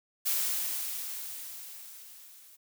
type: noise with level ramp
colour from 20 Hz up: blue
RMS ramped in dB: -28 to -55 dBFS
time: 0.25-2.57 s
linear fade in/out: 20 ms
effects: none